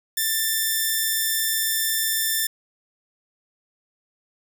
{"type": "tone", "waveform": "5% pulse", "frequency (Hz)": 1778, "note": "A6", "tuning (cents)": 18, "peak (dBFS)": -10, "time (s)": [0.17, 2.47], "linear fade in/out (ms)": 5, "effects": []}